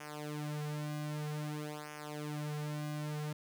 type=tone with flanger; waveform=sawtooth; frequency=150 Hz; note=D3; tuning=37 cents sharp; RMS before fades=-40 dBFS; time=0-3.33 s; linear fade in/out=5 ms; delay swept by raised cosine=0.24 to 4.44 ms; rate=0.52 Hz; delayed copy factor=-0.95; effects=none